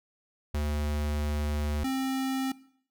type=tone pair in turn; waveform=square; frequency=74.3 / 264.8 Hz; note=D2 / C4; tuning=+21 / +21 cents; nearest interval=octave + minor seventh; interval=2200 cents; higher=second; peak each=-28 dBFS; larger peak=neither; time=0.54-1.84 / 1.84-2.52 s; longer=first; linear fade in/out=5 ms; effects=noise-tail reverb RT60 0.6 s tail -19 dB re dry